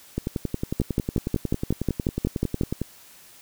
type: two click trains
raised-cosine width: 3 ms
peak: -12 / -9 dBFS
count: 30 / 11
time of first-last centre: 0.18-2.816 / 0.8-2.612 s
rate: 11 / 5.52 Hz
effects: white hiss -50 dBFS RMS until 3.41 s